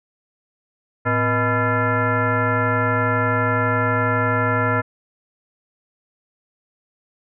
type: tone with frequency modulation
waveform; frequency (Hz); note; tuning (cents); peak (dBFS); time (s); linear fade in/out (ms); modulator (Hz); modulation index
sine; 627; D#5; +13; -16; 1.05-4.82; 20; 369; 3.1
effects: none